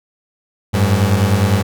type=beating tone pair; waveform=30% pulse; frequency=94.4 / 104.3 Hz; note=F#2 / G#2; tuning=+35 / +8 cents; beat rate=9.9 Hz; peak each=-12 / -12 dBFS; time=0.73-1.63 s; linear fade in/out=20 ms; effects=none